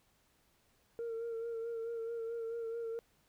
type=tone with vibrato; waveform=sine; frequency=459.8 Hz; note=A#4; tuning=24 cents flat; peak=-35 dBFS; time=0.99-2.99 s; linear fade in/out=0 ms; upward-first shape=sine; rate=4.6 Hz; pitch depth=31 cents each way; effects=tanh soft clip ceiling -35 dBFS + pink hiss -72 dBFS RMS until 3.28 s